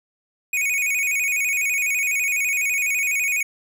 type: tone with vibrato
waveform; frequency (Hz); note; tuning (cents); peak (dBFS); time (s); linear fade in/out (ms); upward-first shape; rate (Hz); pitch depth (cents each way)
square; 2349; D7; 0; -20; 0.53-3.43; 5; square; 12; 94
effects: none